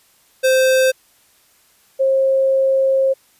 square / sine tone pair in turn, 521 / 535 Hz, C5 / C5, -7 / +38 cents, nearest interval unison, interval 45 cents, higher second, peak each -12 dBFS, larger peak neither, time 0.43-0.92 / 1.99-3.14 s, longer second, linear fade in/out 20 ms, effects white hiss -55 dBFS RMS until 3.39 s + resampled to 32000 Hz

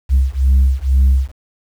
sine beating tone pair, 65.41 / 67.51 Hz, C2 / C#2, 0 / -45 cents, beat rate 2.1 Hz, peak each -11 dBFS, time 0.09-1.32 s, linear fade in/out 50 ms, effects tanh soft clip ceiling -6 dBFS + 7-bit

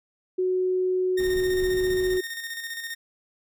sine tone, 369.1 Hz, F#4, 4 cents flat, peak -21 dBFS, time 0.38-2.21 s, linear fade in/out 10 ms
sawtooth tone with tremolo, 1840 Hz, A#6, 23 cents flat, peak -27 dBFS, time 1.17-2.95 s, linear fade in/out 10 ms, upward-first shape square, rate 15 Hz, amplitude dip 45%
brown noise, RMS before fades -37 dBFS, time 1.18-2.19 s, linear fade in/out 20 ms
effects none

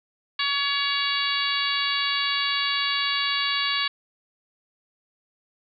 harmonic tone with a mistuned harmonic, 564 Hz, C#5, 30 cents sharp, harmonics 2 / 3 / 4 / 5 / 6 / 7 / 8, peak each -30 / -30 / -30 / -30 / -30 / -30 / -30 dBFS, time 0.39-3.88 s, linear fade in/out 5 ms, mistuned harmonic 7, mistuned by -30 cents, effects none

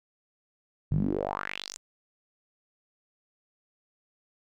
sawtooth tone with band-pass filter sweep, 48.81 Hz, G1, 7 cents flat, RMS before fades -31 dBFS, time 0.91-1.77 s, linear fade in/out 0 ms, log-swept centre 120 to 7600 Hz, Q 4.8, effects none

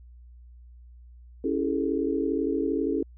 sine chord, A dominant seventh, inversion first, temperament equal with one note detuned, 277.2 / 329.6 / 402.3 / 440 Hz, C#4 / E4 / G4 / A4, 0 / 0 / +45 / 0 cents, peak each -28 / -29 / -31 / -30 dBFS, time 1.44-3.03 s, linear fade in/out 5 ms, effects added 60 Hz sine -46 dBFS peak until 3.17 s

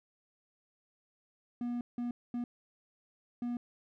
triangle tone bursts at uneven times, 241.2 Hz, B3, 41 cents flat, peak -31 dBFS, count 4, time 1.61-1.81 / 1.98-2.11 / 2.34-2.44 / 3.42-3.57 s, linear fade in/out 2 ms, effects none

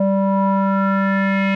square tone with low-pass filter sweep, 194.9 Hz, G3, 10 cents flat, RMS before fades -17 dBFS, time 0-1.55 s, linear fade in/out 5 ms, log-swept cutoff 680 to 2400 Hz, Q 4, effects none

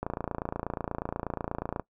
click train, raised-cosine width 1 ms, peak -17 dBFS, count 51, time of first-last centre 0.03-1.797 s, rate 28.3 Hz, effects noise-tail reverb RT60 0.1 s tail -20 dB re dry

